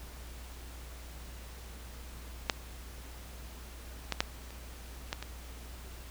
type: clicks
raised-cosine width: 0.2 ms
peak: -8 / -13 / -9 / -30 / -15 / -21 dBFS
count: 6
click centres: 2.498 / 4.123 / 4.205 / 4.506 / 5.129 / 5.226 s
effects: added 60 Hz sine -45 dBFS peak until 6.1 s + pink hiss -51 dBFS RMS until 6.1 s